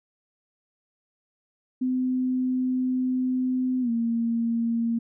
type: tone with pitch glide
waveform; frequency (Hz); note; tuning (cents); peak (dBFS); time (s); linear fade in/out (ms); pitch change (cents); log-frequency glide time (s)
sine; 255.3 to 231.4; C4 to A#3; -42 to -13; -22; 1.81-4.99; 10; -171; 3.81-3.9
effects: none